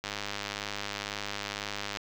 click train, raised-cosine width 0.2 ms, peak -16 dBFS, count 198, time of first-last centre 0.04-1.971 s, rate 102 Hz, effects low-pass 7000 Hz 12 dB/octave + 7-bit

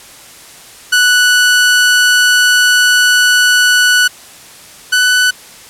sawtooth tone pair in turn, 1480 / 1492.9 Hz, F#6 / F#6, 0 / +15 cents, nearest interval unison, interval 15 cents, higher second, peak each -3 / -4 dBFS, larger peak first, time 0.92-4.08 / 4.92-5.31 s, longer first, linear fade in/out 10 ms, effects white hiss -36 dBFS RMS until 5.69 s + low-pass 11000 Hz 12 dB/octave

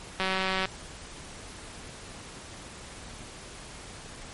click train, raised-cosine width 0.3 ms, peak -12 dBFS, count 87, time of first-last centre 0.2-0.655 s, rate 189 Hz, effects pink hiss -44 dBFS RMS until 4.33 s + MP3 48 kbps

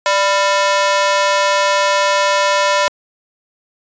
sawtooth ring-modulated tone, 792 Hz, G5, 18 cents sharp, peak -5 dBFS, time 0.06-2.88 s, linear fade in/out 0 ms, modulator 202 Hz, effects resampled to 16000 Hz

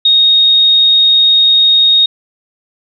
sine tone, 3729 Hz, A#7, in tune, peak -5 dBFS, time 0.05-2.06 s, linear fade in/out 5 ms, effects none

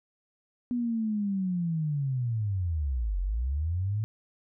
sine linear two-way sweep, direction down then up, 246.9 to 43.41 to 110.9 Hz, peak -26 dBFS, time 0.71-4.04 s, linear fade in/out 0 ms, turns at 3.2 s, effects none

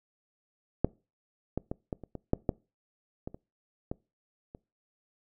clicks, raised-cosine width 2 ms, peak -9 / -17 / -20 / -20 / -30 / -25 / -10 / -12 / -23 / -30 / -20 / -30 dBFS, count 12, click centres 0.846 / 1.576 / 1.715 / 1.928 / 2.037 / 2.153 / 2.334 / 2.492 / 3.275 / 3.345 / 3.915 / 4.549 s, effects noise-tail reverb RT60 0.3 s tail -24 dB re dry

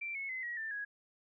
sine tone with pitch steps, 2349 / 2192 / 2045 / 1908 / 1780.2 / 1661 Hz, D7 / C#7 / C7 / A#6 / A6 / G#6, 0 / -20 / -40 / +40 / +20 / 0 cents, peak -37 dBFS, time 0.01-0.85 s, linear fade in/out 10 ms, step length 140 ms, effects none

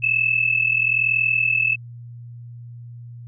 sine tone pair together, 2592 / 2633 Hz, E7 / E7, -30 / -3 cents, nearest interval unison, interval 27 cents, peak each -20 / -19 dBFS, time 0.02-1.76 s, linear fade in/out 20 ms, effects added 119 Hz sine -35 dBFS peak until 3.27 s

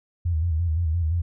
sine tone with vibrato, 82.41 Hz, E2, in tune, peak -20 dBFS, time 0.25-1.22 s, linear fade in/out 10 ms, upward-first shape square, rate 5.8 Hz, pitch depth 83 cents each way, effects none

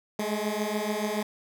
15% pulse beating tone pair, 207.7 / 214.7 Hz, G#3 / A3, 0 / -42 cents, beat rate 7 Hz, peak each -24 dBFS, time 0.19-1.23 s, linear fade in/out 5 ms, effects none

